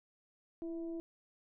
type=tone with frequency modulation; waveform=sine; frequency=333.3 Hz; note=E4; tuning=19 cents sharp; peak=-38 dBFS; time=0.62-1 s; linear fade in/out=0 ms; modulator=325 Hz; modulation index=0.44; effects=none